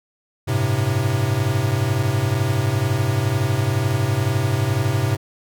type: tone cluster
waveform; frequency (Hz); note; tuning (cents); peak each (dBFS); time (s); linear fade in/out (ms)
square; 97.1 / 108.9 / 131; G2 / A2 / C3; -16 / -17 / +2; -26 / -22 / -22; 0.47-5.17; 20
effects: none